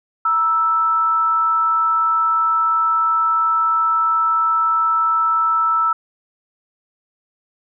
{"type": "tone pair together", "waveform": "sine", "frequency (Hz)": [944.2, 1318.5], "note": ["A#5", "E6"], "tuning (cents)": [22, 0], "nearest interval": "tritone", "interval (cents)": 578, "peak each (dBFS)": [-25, -14], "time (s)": [0.25, 5.93], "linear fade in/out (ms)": 5, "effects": []}